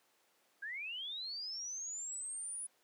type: linear sweep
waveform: sine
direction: up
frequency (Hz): 1568 to 9956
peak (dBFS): -40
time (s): 0.62-2.67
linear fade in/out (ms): 10
effects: pink hiss -72 dBFS RMS until 2.83 s + high-pass 400 Hz 12 dB/octave